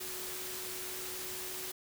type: tone in noise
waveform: sine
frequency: 369.5 Hz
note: F#4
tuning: 2 cents flat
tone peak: -48 dBFS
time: 0-1.72 s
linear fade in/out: 10 ms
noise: white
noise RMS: -41 dBFS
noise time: 0-1.72 s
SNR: -10 dB
effects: none